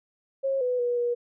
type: tone with pitch steps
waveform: sine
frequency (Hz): 541 / 497.6 / 484.7 / 480.6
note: C#5 / B4 / B4 / B4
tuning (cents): -42 / +13 / -32 / -47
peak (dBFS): -23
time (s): 0.43-1.15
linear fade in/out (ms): 20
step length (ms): 180
effects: none